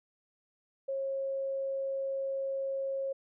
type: tone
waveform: sine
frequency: 542 Hz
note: C#5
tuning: 39 cents flat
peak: -31 dBFS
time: 0.88-3.13 s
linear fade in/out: 10 ms
effects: none